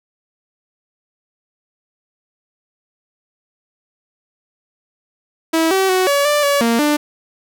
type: tone with pitch steps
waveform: sawtooth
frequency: 324.9 / 382.9 / 371.6 / 567 / 589 / 568 / 231.9 / 296.5 Hz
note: E4 / G4 / F#4 / C#5 / D5 / C#5 / A#3 / D4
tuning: -25 / -41 / +7 / +39 / +5 / +42 / -9 / +17 cents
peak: -9 dBFS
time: 5.53-6.97 s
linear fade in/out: 10 ms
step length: 180 ms
effects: none